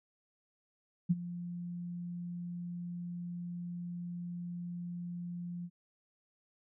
sine tone with ADSR envelope, 174.61 Hz, F3, in tune, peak -22 dBFS, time 1.09-5.7 s, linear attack 19 ms, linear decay 33 ms, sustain -16 dB, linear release 54 ms, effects none

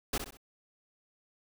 pink noise with echo, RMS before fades -31 dBFS, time 0.13-0.18 s, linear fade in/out 5 ms, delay 64 ms, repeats 3, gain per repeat -8 dB, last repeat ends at 0.372 s, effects none

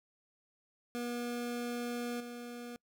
25% pulse tone with level steps, 240.5 Hz, B3, 46 cents flat, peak -32 / -39 dBFS, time 0.95-2.76 s, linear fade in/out 0 ms, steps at 2.2 s, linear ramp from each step 5 ms, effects noise-tail reverb RT60 0.1 s tail -26 dB re dry

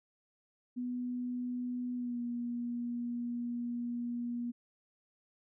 sine tone with pitch glide, 246.9 to 239.6 Hz, B3 to A#3, 0 to +48 cents, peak -34 dBFS, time 0.76-4.52 s, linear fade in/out 20 ms, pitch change -52 cents, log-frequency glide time 1.95-2.2 s, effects none

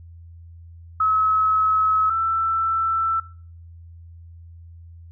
sine tone pair in turn, 1287 / 1330.8 Hz, E6 / E6, -42 / +16 cents, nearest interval minor second, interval 58 cents, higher second, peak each -16 / -19 dBFS, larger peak first, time 1-2.1 / 2.1-3.2 s, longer neither, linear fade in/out 5 ms, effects noise-tail reverb RT60 0.5 s tail -20 dB re dry + added 84 Hz sine -40 dBFS peak until 5.11 s

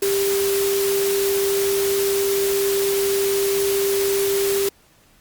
sine tone in noise, 395.4 Hz, G4, 15 cents sharp, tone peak -18 dBFS, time 0.02-4.69 s, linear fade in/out 5 ms, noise white, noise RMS -26 dBFS, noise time 0.02-4.69 s, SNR +5 dB, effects pink hiss -55 dBFS RMS until 5.2 s + Opus 48 kbps

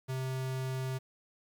square tone, 130.81 Hz, C3, in tune, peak -34 dBFS, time 0.08-0.99 s, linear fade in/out 20 ms, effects 10-bit

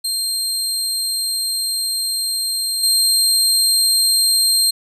25% pulse tone with level steps, 4186 Hz, C8, in tune, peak -14 / -8 dBFS, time 0.04-4.71 s, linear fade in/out 10 ms, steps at 2.83 s, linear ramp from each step 5 ms, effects none

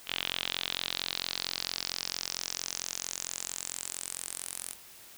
sawtooth tone with band-pass filter sweep, 44.41 Hz, F1, 30 cents sharp, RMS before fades -37 dBFS, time 0.06-4.76 s, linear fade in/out 50 ms, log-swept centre 3100 to 10000 Hz, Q 3.7, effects white hiss -52 dBFS RMS until 5.17 s

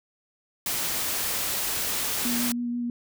white noise, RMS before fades -28 dBFS, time 0.66-2.52 s, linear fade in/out 2 ms
sine tone with vibrato, 240.4 Hz, B3, 46 cents flat, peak -26 dBFS, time 2.25-2.9 s, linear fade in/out 2 ms, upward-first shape sine, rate 6.2 Hz, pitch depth 13 cents each way
effects none

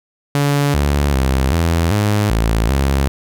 sawtooth tone with pitch steps, 143 / 71.7 / 66.1 / 83.4 / 104.2 / 55.6 / 68.4 Hz, D3 / D2 / C2 / E2 / G#2 / A1 / C#2, -46 / -41 / +18 / +21 / +6 / +19 / -23 cents, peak -9 dBFS, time 0.35-3.08 s, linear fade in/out 0 ms, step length 390 ms, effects none

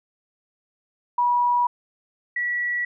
sine tone pair in turn, 970 / 1940 Hz, B5 / B6, -31 / -31 cents, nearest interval octave, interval 1200 cents, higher second, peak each -17 / -22 dBFS, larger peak first, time 1.18-1.67 / 2.36-2.85 s, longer neither, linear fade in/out 5 ms, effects none

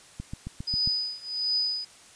click train, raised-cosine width 5 ms, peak -22 dBFS, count 6, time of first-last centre 0.2-0.875 s, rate 7.41 Hz
sine tone with tremolo, 4978 Hz, D#8, in tune, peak -22 dBFS, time 0.67-1.85 s, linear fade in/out 10 ms, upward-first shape triangle, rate 1.4 Hz, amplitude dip 95%
effects white hiss -52 dBFS RMS until 2.15 s + resampled to 22050 Hz

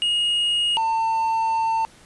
triangle tone pair in turn, 2870 / 898.5 Hz, F7 / A5, +47 / +36 cents, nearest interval octave + minor sixth, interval 2011 cents, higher first, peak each -17 dBFS, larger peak neither, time 0.02-0.77 / 0.77-1.85 s, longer second, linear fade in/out 0 ms, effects pink hiss -50 dBFS RMS until 2.05 s + resampled to 24000 Hz

